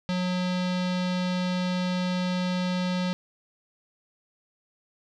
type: tone with low-pass filter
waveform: square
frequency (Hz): 181.5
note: F#3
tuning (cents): -33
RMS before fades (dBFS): -27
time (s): 0.09-3.13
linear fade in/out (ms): 0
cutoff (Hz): 4300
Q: 2.1
effects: none